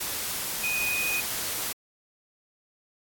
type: tone in noise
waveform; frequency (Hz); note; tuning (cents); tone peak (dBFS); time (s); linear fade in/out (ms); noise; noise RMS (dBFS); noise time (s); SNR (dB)
sine; 2489; D#7; 0; -26; 0.63-1.21; 10; white; -31; 0-1.73; +2
effects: AAC 64 kbps